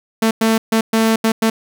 sawtooth tone bursts at uneven times, 223.3 Hz, A3, 26 cents sharp, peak -8 dBFS, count 6, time 0.22-0.31 / 0.41-0.58 / 0.72-0.81 / 0.93-1.16 / 1.24-1.32 / 1.42-1.5 s, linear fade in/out 5 ms, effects none

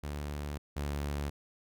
sawtooth tone pair in turn, 73.1 / 72.09 Hz, D2 / D2, -7 / -32 cents, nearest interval unison, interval 25 cents, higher first, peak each -32 / -29 dBFS, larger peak second, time 0.03-0.58 / 0.76-1.3 s, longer first, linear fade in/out 10 ms, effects none

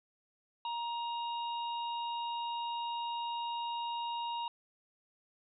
harmonic tone, 940 Hz, A#5, 14 cents sharp, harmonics 1 / 3 / 4, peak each -35 / -45 / -47 dBFS, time 0.65-4.48 s, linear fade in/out 2 ms, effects none

